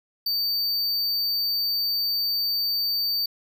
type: tone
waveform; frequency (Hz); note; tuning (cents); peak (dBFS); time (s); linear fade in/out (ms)
square; 4600; D8; -37; -23; 0.26-3.26; 5
effects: none